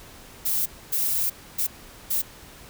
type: noise bursts at uneven times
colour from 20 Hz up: violet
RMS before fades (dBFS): -24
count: 4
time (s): 0.45-0.66 / 0.92-1.3 / 1.58-1.67 / 2.1-2.22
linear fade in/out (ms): 10
effects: pink hiss -46 dBFS RMS until 2.69 s